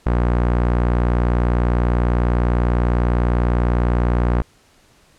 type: tone with low-pass filter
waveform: sawtooth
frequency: 60 Hz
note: B1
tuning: 49 cents flat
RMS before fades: -17 dBFS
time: 0.06-4.42 s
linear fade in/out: 5 ms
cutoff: 1400 Hz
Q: 1
effects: pink hiss -54 dBFS RMS until 5.18 s + low-pass 10000 Hz 12 dB/octave